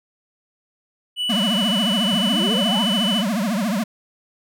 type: tone with pitch glide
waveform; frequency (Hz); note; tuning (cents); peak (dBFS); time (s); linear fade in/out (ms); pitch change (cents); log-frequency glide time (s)
triangle; 2960 to 2987; F#7 to F#7; 0 to +16; -19; 1.16-3.24; 50; +16; 1.5-2.81
type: tone with vibrato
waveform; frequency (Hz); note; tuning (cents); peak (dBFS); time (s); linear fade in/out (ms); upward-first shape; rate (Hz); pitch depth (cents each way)
square; 211; G#3; +28; -20; 1.29-3.84; 10; triangle; 14; 280
type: exponential sweep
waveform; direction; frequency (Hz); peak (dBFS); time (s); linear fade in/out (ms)
sine; up; 155.56 to 1032; -26; 2.12-2.84; 5
effects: none